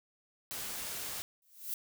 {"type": "noise", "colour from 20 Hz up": "white", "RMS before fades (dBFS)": -40, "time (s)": [0.51, 1.22], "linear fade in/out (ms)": 0}
{"type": "noise with exponential growth", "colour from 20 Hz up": "violet", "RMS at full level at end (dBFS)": -34, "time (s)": [1.42, 1.74], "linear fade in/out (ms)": 2, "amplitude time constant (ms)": 69}
{"effects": []}